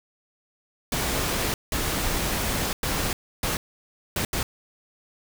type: noise bursts at uneven times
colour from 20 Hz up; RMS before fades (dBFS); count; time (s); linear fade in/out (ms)
pink; -26; 6; 0.92-1.54 / 1.72-2.73 / 2.83-3.13 / 3.43-3.57 / 4.16-4.25 / 4.33-4.43; 2
effects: none